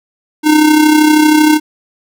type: tone with amplitude modulation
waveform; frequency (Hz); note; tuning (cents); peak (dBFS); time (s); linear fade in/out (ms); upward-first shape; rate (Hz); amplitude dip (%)
square; 305.7; D#4; -30; -4; 0.43-1.6; 50; sine; 32.8; 50
effects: none